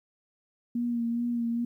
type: tone with vibrato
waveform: sine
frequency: 236.2 Hz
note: A#3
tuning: 23 cents sharp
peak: -26 dBFS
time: 0.75-1.65 s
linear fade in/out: 5 ms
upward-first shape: sine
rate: 2.4 Hz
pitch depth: 28 cents each way
effects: 11-bit